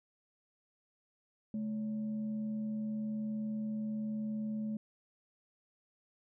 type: tone with frequency modulation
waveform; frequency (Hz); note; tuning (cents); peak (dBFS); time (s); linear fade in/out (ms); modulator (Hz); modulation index
sine; 215; A3; -40; -34; 1.54-4.77; 2; 349; 0.22
effects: none